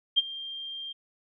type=tone with ADSR envelope; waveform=sine; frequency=3187 Hz; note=G7; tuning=28 cents sharp; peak=-16 dBFS; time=0.16-0.93 s; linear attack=23 ms; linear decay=27 ms; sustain=-19 dB; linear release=15 ms; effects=none